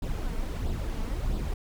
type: noise with flanger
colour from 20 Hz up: brown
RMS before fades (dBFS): -30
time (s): 0.02-1.54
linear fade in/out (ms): 5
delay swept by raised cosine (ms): 0.23 to 4.53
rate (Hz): 1.5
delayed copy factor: +0.55
effects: none